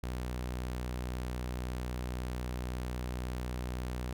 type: tone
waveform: sawtooth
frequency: 61.9 Hz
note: B1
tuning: 5 cents sharp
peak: -31 dBFS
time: 0.03-4.13 s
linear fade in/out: 5 ms
effects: none